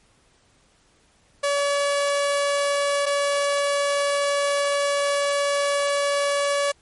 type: tone pair in turn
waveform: sawtooth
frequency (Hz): 569 / 569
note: C#5 / C#5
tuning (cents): +45 / +45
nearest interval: unison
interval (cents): 0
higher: neither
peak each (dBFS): -16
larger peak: neither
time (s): 1.43-3.06 / 3.06-6.72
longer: second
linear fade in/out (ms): 10
effects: pink hiss -60 dBFS RMS until 6.81 s + MP3 48 kbps